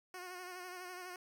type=tone with vibrato; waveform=10% pulse; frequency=362.5 Hz; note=F#4; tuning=35 cents flat; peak=-37 dBFS; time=0.14-1.16 s; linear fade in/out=2 ms; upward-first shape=sine; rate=12 Hz; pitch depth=39 cents each way; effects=12-bit